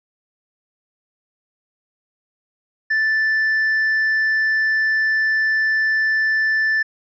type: tone with tanh clipping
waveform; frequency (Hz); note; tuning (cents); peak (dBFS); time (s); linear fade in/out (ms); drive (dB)
sine; 1760; A6; 0; -16; 2.9-6.83; 10; 2
effects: resampled to 16000 Hz